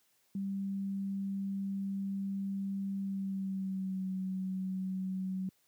sine tone with pitch glide, 196 to 188.12 Hz, G3 to F#3, 0 to +29 cents, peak -33 dBFS, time 0.35-5.49 s, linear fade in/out 2 ms, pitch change -71 cents, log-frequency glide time 2.99-4.08 s, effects white hiss -72 dBFS RMS until 5.67 s + high-pass 80 Hz 12 dB/octave

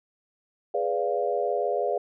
sine chord, G# diminished seventh, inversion none, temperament equal with one note detuned, 415.3 / 493.9 / 580.2 / 698.5 Hz, G#4 / B4 / D5 / F5, 0 / 0 / -21 / 0 cents, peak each -29 dBFS, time 0.74-1.98 s, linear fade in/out 5 ms, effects none

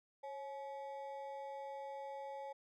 triangle ring-modulated tone, 698.5 Hz, F5, in tune, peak -39 dBFS, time 0.23-2.53 s, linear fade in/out 10 ms, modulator 151 Hz, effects none

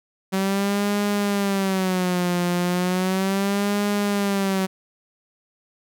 sawtooth tone with vibrato, 190 Hz, F#3, 46 cents sharp, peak -16 dBFS, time 0.32-4.67 s, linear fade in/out 20 ms, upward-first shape sine, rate 0.35 Hz, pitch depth 130 cents each way, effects none

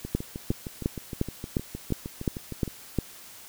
two click trains, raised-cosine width 3 ms, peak -11 / -21 dBFS, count 9 / 18, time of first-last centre 0.15-2.987 / 0.05-2.678 s, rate 2.82 / 6.47 Hz, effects white hiss -47 dBFS RMS until 3.48 s

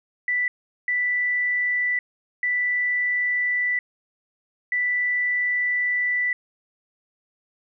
sine tone bursts at uneven times, 1975.5 Hz, B6, in tune, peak -20 dBFS, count 4, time 0.28-0.48 / 0.88-1.99 / 2.43-3.79 / 4.72-6.33 s, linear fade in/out 2 ms, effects none

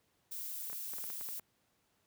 violet noise, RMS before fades -42 dBFS, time 0.31-1.4 s, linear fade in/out 10 ms
clicks, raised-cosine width 0.5 ms, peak -35 dBFS, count 9, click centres 0.699 / 0.73 / 0.936 / 0.984 / 1.04 / 1.101 / 1.211 / 1.288 / 1.396 s
effects pink hiss -75 dBFS RMS until 2.06 s + high-pass 80 Hz 12 dB/octave

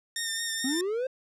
10% pulse tone with vibrato, 1822 Hz, A#6, 40 cents flat, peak -20 dBFS, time 0.16-0.81 s, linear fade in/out 2 ms, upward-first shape sine, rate 4.6 Hz, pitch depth 26 cents each way
triangle linear sweep, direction up, 246.1 to 532 Hz, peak -25 dBFS, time 0.64-1.07 s, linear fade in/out 5 ms
effects low-pass 11000 Hz 12 dB/octave

